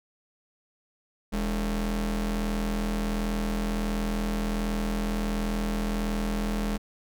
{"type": "ring-modulated tone", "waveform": "45% pulse", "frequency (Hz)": 123.6, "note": "B2", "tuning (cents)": 2, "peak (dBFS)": -23, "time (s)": [1.32, 6.78], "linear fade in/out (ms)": 20, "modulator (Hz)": 82.9, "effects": []}